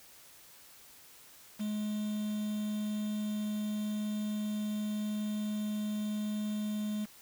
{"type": "tone with quantisation", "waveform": "triangle", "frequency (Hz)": 211.1, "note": "G#3", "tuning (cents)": 29, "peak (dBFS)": -30, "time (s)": [1.59, 7.06], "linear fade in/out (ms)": 20, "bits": 8, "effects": ["white hiss -56 dBFS RMS until 7.21 s"]}